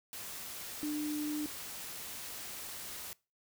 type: tone in noise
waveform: sine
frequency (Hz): 299.4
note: D4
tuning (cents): +33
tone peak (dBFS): -33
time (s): 0.83-1.46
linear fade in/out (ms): 0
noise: white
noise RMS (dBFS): -44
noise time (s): 0.13-3.13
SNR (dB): +8
effects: noise-tail reverb RT60 0.3 s tail -23 dB re dry